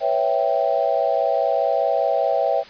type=chord; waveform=sine; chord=C# half-diminished seventh; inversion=third; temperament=equal; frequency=493.9 / 554.4 / 659.3 / 784 Hz; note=B4 / C#5 / E5 / G5; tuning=0 / 0 / 0 / 0 cents; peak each=-26 / -22 / -21 / -23 dBFS; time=0-2.64 s; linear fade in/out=50 ms; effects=white hiss -42 dBFS RMS until 2.69 s + resampled to 11025 Hz